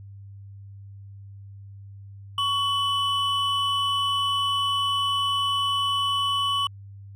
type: tone pair together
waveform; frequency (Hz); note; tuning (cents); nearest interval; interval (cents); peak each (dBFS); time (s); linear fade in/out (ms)
triangle; 1120 / 2990; C#6 / F#7; +18 / +17; octave + perfect fourth; 1699; -23; 2.38-6.67; 2
effects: added 99 Hz sine -40 dBFS peak until 7.15 s